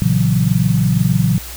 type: chord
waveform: sine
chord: F# dominant seventh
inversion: first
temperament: equal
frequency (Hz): 116.54 / 138.59 / 164.81 / 185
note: A#2 / C#3 / E3 / F#3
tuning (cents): 0 / 0 / 0 / 0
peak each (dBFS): -17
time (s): 0.02-1.38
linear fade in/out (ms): 0
effects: added 60 Hz sine -32 dBFS peak until 1.56 s + white hiss -32 dBFS RMS until 1.56 s